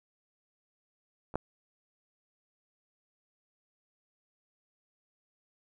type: clicks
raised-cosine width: 1 ms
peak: -30 / -15 dBFS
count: 2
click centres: 1.341 / 1.356 s
effects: none